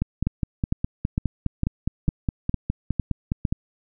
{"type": "two click trains", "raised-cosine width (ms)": 5, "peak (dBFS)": [-10, -9], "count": [18, 8], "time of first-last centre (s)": [[0.02, 3.525], [0.27, 3.452]], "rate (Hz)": [4.85, 2.2], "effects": []}